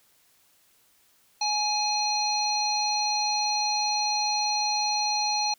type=harmonic tone; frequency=837 Hz; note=G#5; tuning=13 cents sharp; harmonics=1 / 3 / 5 / 7; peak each=-27 / -35 / -27 / -32 dBFS; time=1.41-5.54 s; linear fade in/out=5 ms; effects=white hiss -63 dBFS RMS until 5.58 s